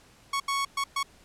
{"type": "tone bursts at uneven times", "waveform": "sawtooth", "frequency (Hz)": 1108.7, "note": "C#6", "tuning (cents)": 0, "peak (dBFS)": -22, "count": 4, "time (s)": [[0.33, 0.4], [0.48, 0.65], [0.77, 0.84], [0.96, 1.03]], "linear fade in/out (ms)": 5, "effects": ["pink hiss -57 dBFS RMS until 1.24 s", "low-pass 10000 Hz 12 dB/octave"]}